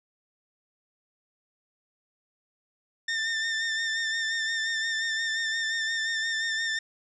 sawtooth tone with vibrato, 1800 Hz, A6, 39 cents sharp, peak -23 dBFS, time 3.08-6.79 s, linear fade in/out 5 ms, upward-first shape sine, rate 5.7 Hz, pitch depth 31 cents each way, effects resampled to 16000 Hz + 10-bit

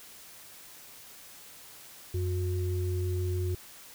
sine tone pair together, 90.6 / 362.4 Hz, F#2 / F#4, -36 / -36 cents, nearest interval 2 octaves, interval 2400 cents, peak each -28 / -35 dBFS, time 2.14-3.55 s, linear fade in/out 5 ms, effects white hiss -50 dBFS RMS until 3.94 s

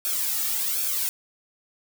blue noise with flanger, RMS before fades -26 dBFS, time 0.05-1.09 s, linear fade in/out 0 ms, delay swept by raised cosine 1 to 2 ms, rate 1.3 Hz, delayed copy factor -1, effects none

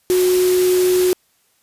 sine tone in noise, 365.3 Hz, F#4, 22 cents flat, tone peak -12 dBFS, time 0.1-1.13 s, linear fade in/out 0 ms, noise white, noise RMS -25 dBFS, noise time 0.1-1.13 s, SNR +10 dB, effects white hiss -61 dBFS RMS until 1.62 s + resampled to 32000 Hz

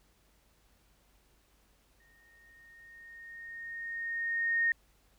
sine tone with exponential growth, 1849 Hz, A#6, 15 cents flat, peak -24 dBFS, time 2-4.72 s, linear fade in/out 2 ms, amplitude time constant 590 ms, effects added 50 Hz sine -69 dBFS peak until 5.18 s + pink hiss -69 dBFS RMS until 5.18 s

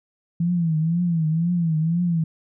sine tone with vibrato, 166 Hz, E3, 12 cents sharp, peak -18 dBFS, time 0.4-2.24 s, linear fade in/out 5 ms, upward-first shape triangle, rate 2 Hz, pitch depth 130 cents each way, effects none

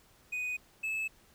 triangle tone pair in turn, 2489 / 2606 Hz, D#7 / E7, 0 / -20 cents, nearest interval minor second, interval 80 cents, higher second, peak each -31 / -30 dBFS, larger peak second, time 0.32-0.57 / 0.83-1.08 s, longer neither, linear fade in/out 10 ms, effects pink hiss -63 dBFS RMS until 1.34 s

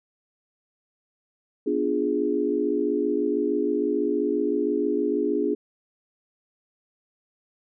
sine chord, B diminished seventh, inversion none, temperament equal, 246.9 / 293.7 / 349.2 / 415.3 Hz, B3 / D4 / F4 / Ab4, 0 / 0 / 0 / 0 cents, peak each -30 / -26 / -28 / -25 dBFS, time 1.66-5.55 s, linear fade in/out 10 ms, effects none

